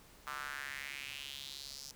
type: tone with high-pass filter sweep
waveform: square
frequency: 69.3 Hz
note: C#2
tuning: in tune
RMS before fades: -45 dBFS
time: 0.27-1.91 s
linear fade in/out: 0 ms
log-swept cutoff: 1200 to 5500 Hz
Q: 3.6
effects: pink hiss -60 dBFS RMS until 1.95 s